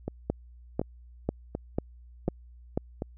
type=two click trains; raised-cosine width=2 ms; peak=-18 / -13 dBFS; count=5 / 6; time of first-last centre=0.08-3.021 / 0.3-2.775 s; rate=1.36 / 2.02 Hz; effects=added 60 Hz sine -48 dBFS peak until 3.17 s